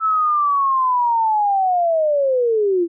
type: linear sweep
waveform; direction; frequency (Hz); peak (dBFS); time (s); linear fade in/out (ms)
sine; down; 1318.5 to 329.6; -14; 0-2.88; 50
effects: none